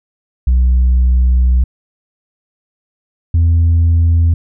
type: tone pair in turn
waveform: sine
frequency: 62.5 / 83.43 Hz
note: B1 / E2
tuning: +21 / +21 cents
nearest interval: perfect fourth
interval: 500 cents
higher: second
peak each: -5 dBFS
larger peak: neither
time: 0.47-1.64 / 3.34-4.34 s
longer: first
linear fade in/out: 5 ms
effects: tanh soft clip ceiling -6 dBFS